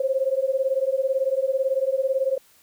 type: beating tone pair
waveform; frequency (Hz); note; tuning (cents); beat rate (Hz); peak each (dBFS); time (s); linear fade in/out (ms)
sine; 523.3 / 541.3; C5 / C#5; 0 / -41; 18; -23; 0-2.38; 5
effects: white hiss -57 dBFS RMS until 2.62 s